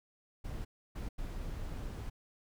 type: noise bursts at uneven times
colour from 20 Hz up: brown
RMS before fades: -40 dBFS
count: 3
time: 0.44-0.65 / 0.95-1.09 / 1.18-2.1 s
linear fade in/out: 10 ms
effects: none